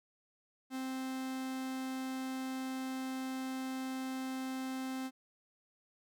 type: tone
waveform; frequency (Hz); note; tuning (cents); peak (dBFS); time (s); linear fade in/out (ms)
45% pulse; 261.6; C4; 0; -37; 0.7-5.11; 50
effects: none